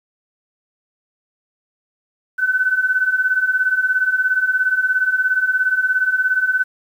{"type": "beating tone pair", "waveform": "sine", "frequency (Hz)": [1500, 1517], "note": ["F#6", "F#6"], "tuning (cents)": [23, 43], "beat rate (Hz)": 17, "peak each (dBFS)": [-20, -16], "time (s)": [2.38, 6.64], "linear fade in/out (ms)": 20, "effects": ["8-bit"]}